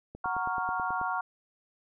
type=click train; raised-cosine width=2 ms; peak=-29 dBFS; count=9; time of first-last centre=0.15-1.014 s; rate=9.26 Hz
type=chord; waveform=sine; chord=Gb major seventh; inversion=none; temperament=equal; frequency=740 / 932.3 / 1108.7 / 1396.9 Hz; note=Gb5 / Bb5 / Db6 / F6; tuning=0 / 0 / 0 / 0 cents; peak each=-34 dBFS; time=0.24-1.21 s; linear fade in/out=5 ms
effects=none